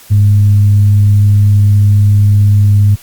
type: tone with frequency modulation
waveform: sine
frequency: 101.8 Hz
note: G#2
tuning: 34 cents flat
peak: -4 dBFS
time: 0.1-2.96 s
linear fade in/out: 20 ms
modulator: 117 Hz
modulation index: 0.21
effects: white hiss -38 dBFS RMS until 3.02 s + Opus 48 kbps